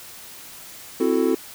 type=chord; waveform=triangle; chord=F# half-diminished seventh; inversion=second; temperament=equal with one note detuned; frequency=261.6 / 331.7 / 370 / 440 Hz; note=C4 / E4 / F#4 / A4; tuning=0 / +11 / 0 / 0 cents; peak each=-21 dBFS; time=1-1.35 s; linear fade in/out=5 ms; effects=white hiss -41 dBFS RMS until 1.54 s